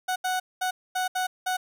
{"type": "tone bursts at uneven times", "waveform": "30% pulse", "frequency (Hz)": 740, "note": "F#5", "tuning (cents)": 0, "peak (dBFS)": -22, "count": 6, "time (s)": [[0.08, 0.16], [0.24, 0.4], [0.61, 0.71], [0.95, 1.08], [1.15, 1.27], [1.46, 1.57]], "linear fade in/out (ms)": 10, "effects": []}